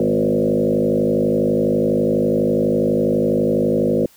sine tone with frequency modulation, 360.2 Hz, F#4, 46 cents flat, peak -14 dBFS, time 0-4.06 s, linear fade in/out 2 ms, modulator 52.1 Hz, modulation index 3.8, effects white hiss -51 dBFS RMS until 4.16 s

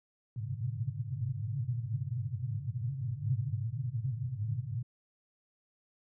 white band-pass noise, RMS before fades -35 dBFS, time 0.36-4.83 s, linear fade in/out 2 ms, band 100 to 140 Hz, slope 96 dB/octave, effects none

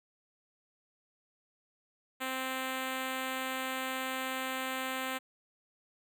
5% pulse tone with notch filter, 261.1 Hz, C4, 3 cents flat, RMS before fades -36 dBFS, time 2.2-5.19 s, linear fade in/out 20 ms, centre 5500 Hz, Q 1.4, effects none

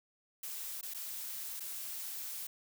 blue noise with dropouts, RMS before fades -42 dBFS, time 0.43-2.47 s, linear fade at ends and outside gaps 5 ms, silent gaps 0.812-0.828 / 0.938-0.945 / 1.597-1.604 s, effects none

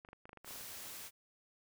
clicks, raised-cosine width 0.5 ms, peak -37 dBFS, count 12, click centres 0.049 / 0.088 / 0.131 / 0.255 / 0.293 / 0.331 / 0.373 / 0.446 / 0.477 / 0.508 / 0.559 / 0.61 s
white noise, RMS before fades -48 dBFS, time 0.44-1.11 s, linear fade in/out 50 ms
effects none

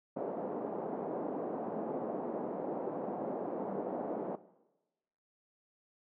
white band-pass noise, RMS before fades -38 dBFS, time 0.16-4.36 s, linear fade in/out 10 ms, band 200 to 700 Hz, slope 24 dB/octave, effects noise-tail reverb RT60 1.0 s tail -17 dB re dry

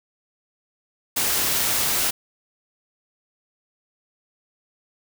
white noise, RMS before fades -22 dBFS, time 1.16-2.11 s, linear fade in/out 10 ms, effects none

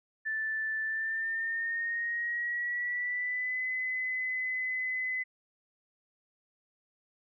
sine tone with pitch glide, 1760 to 2022 Hz, A6 to B6, 0 to +40 cents, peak -30 dBFS, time 0.25-5.24 s, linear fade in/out 20 ms, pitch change +240 cents, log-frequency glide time 0.83-3.64 s, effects none

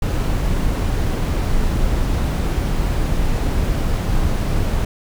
brown noise, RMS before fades -18 dBFS, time 0.02-4.85 s, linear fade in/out 5 ms, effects none

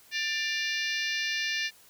harmonic tone with a mistuned harmonic, 592 Hz, D5, 14 cents sharp, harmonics 3 / 4 / 5 / 6 / 7 / 8 / 9 / 10, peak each -32 / -34 / -36 / -38 / -39 / -40 / -41 / -42 dBFS, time 0.11-1.71 s, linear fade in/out 50 ms, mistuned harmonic 5, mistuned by -80 cents, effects white hiss -57 dBFS RMS until 1.89 s

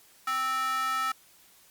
square tone with high-pass filter, 261.6 Hz, C4, in tune, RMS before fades -29 dBFS, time 0.27-1.12 s, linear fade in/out 5 ms, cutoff 1300 Hz, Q 4.1, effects white hiss -58 dBFS RMS until 1.7 s + Opus 48 kbps

